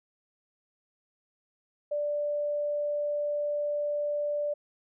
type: tone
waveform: sine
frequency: 587.3 Hz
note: D5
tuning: in tune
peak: -27 dBFS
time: 1.91-4.54 s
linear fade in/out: 10 ms
effects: none